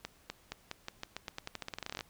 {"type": "accelerating click train", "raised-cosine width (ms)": 0.2, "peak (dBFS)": -21, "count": 23, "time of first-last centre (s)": [0.05, 2.008], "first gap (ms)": 250, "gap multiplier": 0.88, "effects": ["pink hiss -64 dBFS RMS until 2.09 s"]}